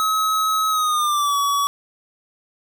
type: tone with pitch glide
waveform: square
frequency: 1281 to 1134.7 Hz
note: E6 to C#6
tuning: -50 to +40 cents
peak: -18 dBFS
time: 0-1.67 s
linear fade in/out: 0 ms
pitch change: -210 cents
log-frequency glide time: 0.7-1.37 s
effects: none